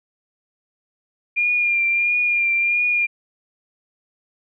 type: tone with vibrato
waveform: sine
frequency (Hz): 2405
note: D7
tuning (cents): +41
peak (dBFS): -16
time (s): 1.36-3.07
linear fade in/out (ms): 20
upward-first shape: triangle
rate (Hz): 1.5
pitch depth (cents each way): 34
effects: none